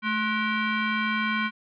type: tone with frequency modulation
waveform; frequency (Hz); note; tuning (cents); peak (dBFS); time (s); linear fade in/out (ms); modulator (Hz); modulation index
sine; 630; D#5; +21; -23; 0.02-1.51; 50; 847; 2.4
effects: none